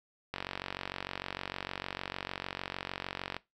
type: click train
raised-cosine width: 0.3 ms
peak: -19 dBFS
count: 142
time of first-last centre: 0.34-3.366 s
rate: 46.6 Hz
effects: noise-tail reverb RT60 0.2 s tail -19 dB re dry